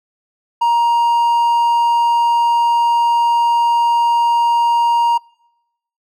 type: tone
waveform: triangle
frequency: 940 Hz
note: A#5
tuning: 14 cents sharp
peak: -9 dBFS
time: 0.61-5.18 s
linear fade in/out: 10 ms
effects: noise-tail reverb RT60 0.9 s tail -26 dB re dry